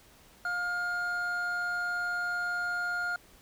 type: tone pair together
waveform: triangle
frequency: 710 / 1415 Hz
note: F5 / F6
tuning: +28 / +22 cents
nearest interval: octave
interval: 1194 cents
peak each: -37 / -28 dBFS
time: 0.45-3.16 s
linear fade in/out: 2 ms
effects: pink hiss -58 dBFS RMS until 3.41 s